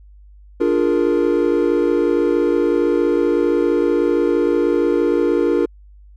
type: chord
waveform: triangle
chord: Bb dominant seventh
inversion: first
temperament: equal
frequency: 293.7 / 349.2 / 415.3 / 466.2 Hz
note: D4 / F4 / Ab4 / Bb4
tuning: 0 / 0 / 0 / 0 cents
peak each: -18 / -16 / -20 / -17 dBFS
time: 0.6-5.66 s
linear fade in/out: 10 ms
effects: added 50 Hz sine -41 dBFS peak until 6.16 s